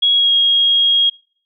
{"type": "tone with pitch glide", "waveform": "sine", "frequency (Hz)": [3322, 3274], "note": ["G#7", "G#7"], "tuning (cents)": [0, -25], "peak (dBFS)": -10, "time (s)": [0.02, 1.1], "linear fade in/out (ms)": 10, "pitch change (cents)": -25, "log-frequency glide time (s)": [0.13, 0.33], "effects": ["noise-tail reverb RT60 0.5 s tail -25 dB re dry"]}